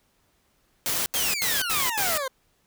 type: noise bursts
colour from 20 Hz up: white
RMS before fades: -26 dBFS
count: 5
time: 0.86-2.176 s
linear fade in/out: 0 ms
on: 200 ms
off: 79 ms
type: exponential sweep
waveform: 20% pulse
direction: down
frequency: 3322 to 510 Hz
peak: -22 dBFS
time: 1.15-2.28 s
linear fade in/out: 5 ms
effects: pink hiss -67 dBFS RMS until 2.66 s